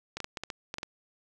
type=clicks; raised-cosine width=0.2 ms; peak=-18 dBFS; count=9; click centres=0.17 / 0.203 / 0.244 / 0.372 / 0.436 / 0.502 / 0.741 / 0.784 / 0.831 s; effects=none